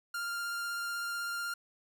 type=tone with vibrato; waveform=45% pulse; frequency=1396.9 Hz; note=F6; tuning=in tune; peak=-34 dBFS; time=0.14-1.54 s; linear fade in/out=5 ms; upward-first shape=sine; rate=16 Hz; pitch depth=11 cents each way; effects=none